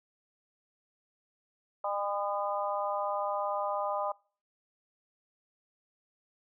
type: harmonic tone with a mistuned harmonic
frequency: 201.9 Hz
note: G#3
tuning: 49 cents flat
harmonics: 3 / 4 / 5 / 6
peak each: -34 / -35 / -36 / -37 dBFS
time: 1.84-4.12 s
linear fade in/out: 5 ms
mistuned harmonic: 6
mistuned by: +20 cents
effects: noise-tail reverb RT60 0.4 s tail -24 dB re dry